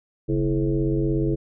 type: tone with frequency modulation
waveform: sine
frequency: 233.3 Hz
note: A#3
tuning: 2 cents sharp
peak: -19 dBFS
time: 0.28-1.36 s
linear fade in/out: 20 ms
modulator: 96.7 Hz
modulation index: 2.1
effects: none